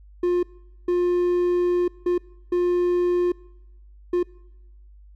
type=tone bursts at uneven times; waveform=triangle; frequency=354.1 Hz; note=F4; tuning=24 cents sharp; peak=-16 dBFS; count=5; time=0.23-0.43 / 0.88-1.88 / 2.06-2.18 / 2.52-3.32 / 4.13-4.23 s; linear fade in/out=5 ms; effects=noise-tail reverb RT60 1.0 s tail -24 dB re dry + added 50 Hz sine -45 dBFS peak until 5.15 s